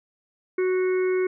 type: harmonic tone with a mistuned harmonic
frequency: 370 Hz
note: F#4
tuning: in tune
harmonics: 1 / 3 / 4 / 5 / 6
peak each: -20 / -39 / -38 / -43 / -36 dBFS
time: 0.58-1.27 s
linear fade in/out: 5 ms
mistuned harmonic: 6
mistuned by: -23 cents
effects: none